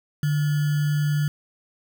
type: tone with sample-and-hold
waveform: sine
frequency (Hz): 148.2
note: D3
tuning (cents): +16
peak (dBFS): -19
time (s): 0.23-1.28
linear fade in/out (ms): 2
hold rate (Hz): 1575
effects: none